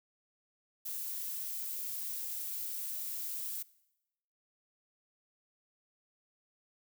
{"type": "noise", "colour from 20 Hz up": "violet", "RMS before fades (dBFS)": -39, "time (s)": [0.85, 3.63], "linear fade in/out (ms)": 10, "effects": ["noise-tail reverb RT60 0.9 s tail -21 dB re dry"]}